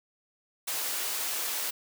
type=high-pass noise; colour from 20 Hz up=white; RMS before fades=-32 dBFS; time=0.67-1.71 s; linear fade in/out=10 ms; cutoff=410 Hz; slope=12 dB/octave; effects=none